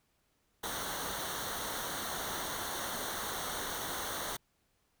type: noise with comb filter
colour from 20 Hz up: pink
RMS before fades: -38 dBFS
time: 0.63-4.37 s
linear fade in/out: 10 ms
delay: 0.4 ms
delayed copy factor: -0.75
effects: pink hiss -75 dBFS RMS until 5 s